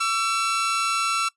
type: tone pair together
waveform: sawtooth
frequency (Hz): 1139.9 / 1340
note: C#6 / E6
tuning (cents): +48 / +28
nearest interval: minor third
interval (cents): 280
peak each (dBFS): -27 / -18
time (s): 0-1.29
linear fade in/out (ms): 10
effects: noise-tail reverb RT60 0.1 s tail -20 dB re dry + resampled to 24000 Hz